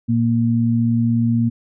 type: tone pair together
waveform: sine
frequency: 116.64 / 233 Hz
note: A#2 / A#3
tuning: +1 / -1 cents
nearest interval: octave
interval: 1198 cents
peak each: -18 / -16 dBFS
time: 0.08-1.5 s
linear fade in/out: 20 ms
effects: none